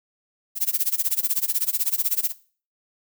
violet noise with tremolo, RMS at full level -20 dBFS, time 0.55-2.33 s, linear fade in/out 50 ms, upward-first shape sine, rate 16 Hz, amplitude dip 100%, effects noise-tail reverb RT60 0.4 s tail -17 dB re dry

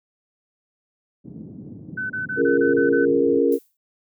white band-pass noise, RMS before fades -38 dBFS, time 1.24-3.4 s, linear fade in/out 20 ms, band 110 to 270 Hz, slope 24 dB/octave
sine tone bursts, 1512 Hz, F#6, 37 cents sharp, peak -24 dBFS, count 7, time 1.97-3.054 s, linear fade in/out 10 ms, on 130 ms, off 29 ms
sine chord, Bb minor seventh, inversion first, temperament equal, 277.2 / 349.2 / 415.3 / 466.2 Hz, Db4 / F4 / Ab4 / Bb4, 0 / 0 / 0 / 0 cents, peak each -21 / -23 / -22 / -19 dBFS, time 2.36-3.59 s, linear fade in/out 50 ms
violet noise with exponential decay, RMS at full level -38 dBFS, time 3.52-3.77 s, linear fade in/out 2 ms, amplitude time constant 53 ms
effects none

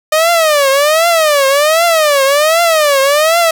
sawtooth tone with vibrato, 608 Hz, D#5, 40 cents flat, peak -4 dBFS, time 0.12-3.51 s, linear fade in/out 5 ms, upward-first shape triangle, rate 1.3 Hz, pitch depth 230 cents each way, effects none

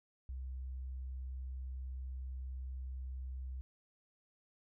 sine tone, 64.6 Hz, C2, 21 cents flat, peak -40 dBFS, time 0.29-3.61 s, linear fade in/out 0 ms, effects none

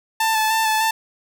sawtooth tone with vibrato, 880 Hz, A5, in tune, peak -13 dBFS, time 0.2-0.91 s, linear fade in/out 5 ms, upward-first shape square, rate 3.3 Hz, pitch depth 18 cents each way, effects none

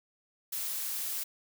blue noise, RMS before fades -35 dBFS, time 0.52-1.24 s, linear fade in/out 10 ms, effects none

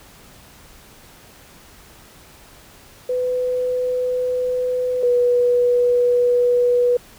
sine tone pair in turn, 501 / 488.4 Hz, B4 / B4, +25 / -19 cents, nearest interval unison, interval 44 cents, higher first, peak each -18 / -13 dBFS, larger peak second, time 3.09-5.03 / 5.03-6.97 s, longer neither, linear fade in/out 5 ms, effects pink hiss -46 dBFS RMS until 7.18 s

